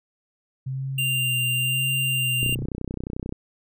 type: tone with vibrato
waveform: sine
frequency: 130.81 Hz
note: C3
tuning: in tune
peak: -26 dBFS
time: 0.66-2.66 s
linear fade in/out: 10 ms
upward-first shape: sine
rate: 0.97 Hz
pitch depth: 53 cents each way
type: tone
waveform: square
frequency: 2786 Hz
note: F7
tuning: 5 cents flat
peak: -23 dBFS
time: 0.98-2.55 s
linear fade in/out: 5 ms
type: click train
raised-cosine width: 3 ms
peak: -17 dBFS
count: 29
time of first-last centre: 2.43-3.325 s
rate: 31.3 Hz
effects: none